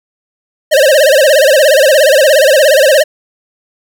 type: tone with vibrato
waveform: square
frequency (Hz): 573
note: D5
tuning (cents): -43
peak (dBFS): -5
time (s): 0.71-3.04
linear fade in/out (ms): 20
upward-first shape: sine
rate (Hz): 17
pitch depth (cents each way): 170
effects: none